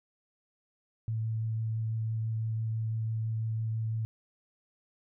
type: tone with vibrato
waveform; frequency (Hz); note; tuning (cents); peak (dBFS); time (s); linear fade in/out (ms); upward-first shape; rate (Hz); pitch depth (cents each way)
sine; 111.4; A2; +22; -29; 1.08-4.05; 0; triangle; 6; 12
effects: none